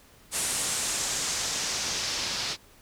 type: noise with low-pass filter sweep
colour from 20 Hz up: white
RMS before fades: -30 dBFS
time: 0.31-2.57 s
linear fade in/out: 50 ms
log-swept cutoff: 9300 to 4700 Hz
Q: 1.9
effects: pink hiss -56 dBFS RMS until 2.81 s